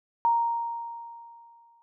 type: tone with exponential decay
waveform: sine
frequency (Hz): 932.3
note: A#5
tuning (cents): 0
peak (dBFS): -18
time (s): 0.25-1.82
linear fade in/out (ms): 0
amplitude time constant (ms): 340
effects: none

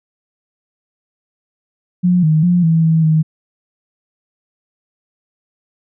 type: tone with pitch steps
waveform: sine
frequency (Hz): 178.9 / 156.1 / 176.7 / 162.9 / 161.4 / 157.3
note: F3 / D#3 / F3 / E3 / E3 / D#3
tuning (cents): +42 / +6 / +21 / -20 / -36 / +19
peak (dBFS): -9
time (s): 2.03-3.23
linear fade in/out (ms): 20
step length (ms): 200
effects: none

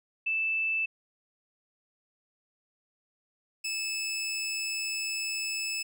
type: tone pair in turn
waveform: sine / 20% pulse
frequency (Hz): 2640 / 2614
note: E7 / E7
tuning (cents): +2 / -15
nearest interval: unison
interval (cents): 17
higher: first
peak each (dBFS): -26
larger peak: neither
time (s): 0.26-0.86 / 3.64-5.83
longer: second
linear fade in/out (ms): 10
effects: none

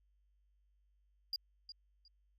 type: tone with echo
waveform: sine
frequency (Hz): 4829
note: D8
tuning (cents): +47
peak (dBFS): -32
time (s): 1.33-1.36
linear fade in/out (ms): 2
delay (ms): 360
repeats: 2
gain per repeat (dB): -14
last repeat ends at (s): 2.08
effects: tanh soft clip ceiling -34 dBFS + added 50 Hz sine -70 dBFS peak until 2.38 s

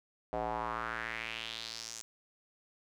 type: tone with band-pass filter sweep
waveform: square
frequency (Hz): 56.8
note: A#1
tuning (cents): -44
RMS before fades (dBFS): -39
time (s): 0.33-2.02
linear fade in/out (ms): 0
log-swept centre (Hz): 650 to 7000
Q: 3.2
effects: none

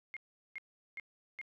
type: tone bursts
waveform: sine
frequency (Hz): 2135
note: C7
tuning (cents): +34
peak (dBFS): -40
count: 4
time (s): 0.14-1.414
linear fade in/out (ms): 0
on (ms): 26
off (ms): 390
effects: none

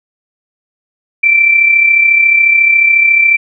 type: tone with amplitude modulation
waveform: sine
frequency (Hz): 2343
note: D7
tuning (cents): -5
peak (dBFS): -3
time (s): 1.23-3.37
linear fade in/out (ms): 10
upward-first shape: sine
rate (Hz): 34.1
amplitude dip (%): 50
effects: none

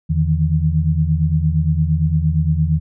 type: tone cluster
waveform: sine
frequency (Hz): 82.2 / 152.3 / 161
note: E2 / D#3 / E3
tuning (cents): -4 / -37 / -41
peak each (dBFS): -18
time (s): 0.09-2.8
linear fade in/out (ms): 20
effects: none

